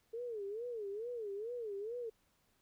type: tone with vibrato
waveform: sine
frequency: 440.1 Hz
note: A4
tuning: in tune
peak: -39 dBFS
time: 0.13-2.1 s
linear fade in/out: 10 ms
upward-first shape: sine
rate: 2.3 Hz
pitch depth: 190 cents each way
effects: pink hiss -75 dBFS RMS until 2.61 s